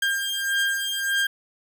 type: beating tone pair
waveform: 30% pulse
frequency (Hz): 1600 / 1601.7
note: G6 / G6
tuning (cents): +35 / +37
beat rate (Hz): 1.7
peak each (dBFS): -23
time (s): 0.02-1.27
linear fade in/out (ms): 5
effects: none